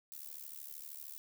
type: noise with amplitude modulation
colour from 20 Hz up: violet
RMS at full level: -44 dBFS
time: 0.12-1.18 s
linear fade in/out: 0 ms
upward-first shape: sine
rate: 73 Hz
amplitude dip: 95%
effects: none